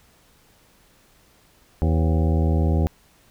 harmonic tone with a mistuned harmonic, 79.9 Hz, D#2, 47 cents sharp, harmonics 1 / 2 / 3 / 4 / 5 / 6 / 7 / 9 / 10, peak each -18 / -24 / -28 / -30 / -32 / -34 / -35 / -37 / -38 dBFS, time 1.82-2.87 s, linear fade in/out 0 ms, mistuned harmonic 6, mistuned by +78 cents, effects pink hiss -57 dBFS RMS until 3.3 s

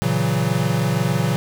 square chord, F# dominant seventh, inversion first, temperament equal, 116.54 / 138.59 / 164.81 / 185 Hz, A#2 / C#3 / E3 / F#3, 0 / 0 / 0 / 0 cents, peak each -24 / -23 / -24 / -25 dBFS, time 0.02-1.36 s, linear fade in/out 0 ms, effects none

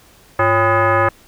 sine tone with frequency modulation, 349.2 Hz, F4, in tune, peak -11 dBFS, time 0.39-1.09 s, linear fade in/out 5 ms, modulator 451 Hz, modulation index 3.1, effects pink hiss -48 dBFS RMS until 1.27 s

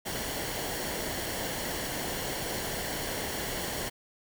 pink noise with comb filter, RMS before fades -34 dBFS, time 0.05-3.9 s, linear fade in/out 20 ms, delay 0.8 ms, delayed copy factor -0.5, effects none

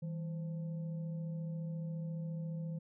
sine tone with frequency modulation, 161.8 Hz, E3, 32 cents flat, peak -37 dBFS, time 0.02-2.79 s, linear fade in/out 10 ms, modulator 358 Hz, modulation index 0.36, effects none

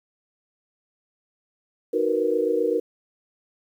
sine chord, B major seventh, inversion first, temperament equal, 311.1 / 370 / 466.2 / 493.9 Hz, D#4 / F#4 / A#4 / B4, 0 / 0 / 0 / 0 cents, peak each -28 / -27 / -22 / -27 dBFS, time 1.93-2.8 s, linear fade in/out 10 ms, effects 9-bit

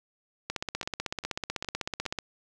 two click trains, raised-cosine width 0.2 ms, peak -23 / -14 dBFS, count 4 / 28, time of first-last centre 0.83-2.054 / 0.5-2.188 s, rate 2.45 / 16 Hz, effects none

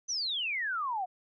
sine exponential sweep, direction down, 6210 to 706 Hz, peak -30 dBFS, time 0.08-1.06 s, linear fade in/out 20 ms, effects none

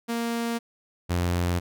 sawtooth tone pair in turn, 233.1 / 87.77 Hz, A#3 / F2, 0 / +9 cents, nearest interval octave + perfect fourth, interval 1691 cents, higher first, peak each -22 / -19 dBFS, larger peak second, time 0.08-0.59 / 1.09-1.6 s, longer neither, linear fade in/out 20 ms, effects none

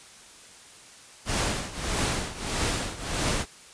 pink noise with tremolo, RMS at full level -25 dBFS, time 1.25-3.46 s, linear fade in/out 50 ms, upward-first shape triangle, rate 1.6 Hz, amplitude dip 85%, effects white hiss -49 dBFS RMS until 3.73 s + resampled to 22050 Hz

